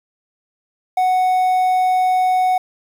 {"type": "tone", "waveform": "triangle", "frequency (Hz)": 740, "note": "F#5", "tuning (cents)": 0, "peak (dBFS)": -11, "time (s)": [0.97, 2.58], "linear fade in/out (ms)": 5, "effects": ["7-bit"]}